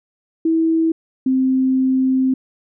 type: tone pair in turn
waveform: sine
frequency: 325 / 261.3 Hz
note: E4 / C4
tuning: -24 / -2 cents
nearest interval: major third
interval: 378 cents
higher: first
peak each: -13 dBFS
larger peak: neither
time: 0.45-0.92 / 1.26-2.34 s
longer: second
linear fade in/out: 5 ms
effects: none